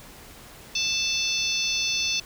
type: harmonic tone with a mistuned harmonic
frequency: 880 Hz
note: A5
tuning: in tune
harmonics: 3 / 4 / 5 / 6 / 7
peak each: -28 / -29 / -30 / -31 / -31 dBFS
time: 0.75-2.2 s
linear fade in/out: 5 ms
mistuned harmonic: 7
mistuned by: -22 cents
effects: pink hiss -46 dBFS RMS until 2.25 s